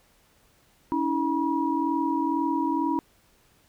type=tone cluster; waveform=sine; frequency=282.4 / 324.5 / 963 Hz; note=C#4 / E4 / B5; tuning=+32 / -27 / -44 cents; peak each=-27 dBFS; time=0.92-2.99 s; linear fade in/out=0 ms; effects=pink hiss -62 dBFS RMS until 3.68 s